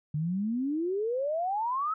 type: exponential sweep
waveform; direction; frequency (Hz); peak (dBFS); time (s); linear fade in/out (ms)
sine; up; 145.2 to 1318.5; -27; 0.14-1.94; 5
effects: none